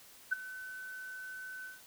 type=tone with ADSR envelope; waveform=sine; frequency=1516 Hz; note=F#6; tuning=42 cents sharp; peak=-25 dBFS; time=0.31-1.81 s; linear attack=17 ms; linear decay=13 ms; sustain=-17 dB; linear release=160 ms; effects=white hiss -57 dBFS RMS until 1.86 s